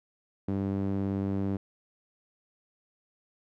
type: tone with band-pass filter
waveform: sawtooth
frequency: 98 Hz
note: G2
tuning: in tune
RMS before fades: -30 dBFS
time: 0.48-1.57 s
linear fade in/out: 5 ms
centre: 250 Hz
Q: 1.3
effects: none